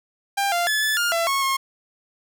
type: tone with pitch steps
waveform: sawtooth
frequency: 796 / 695 / 1722 / 1736 / 1412 / 672 / 1097 / 1078 Hz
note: G5 / F5 / A6 / A6 / F6 / E5 / C#6 / C#6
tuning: +26 / -9 / -38 / -24 / +19 / +33 / -18 / -49 cents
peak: -16 dBFS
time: 0.37-1.57 s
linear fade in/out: 10 ms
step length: 150 ms
effects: none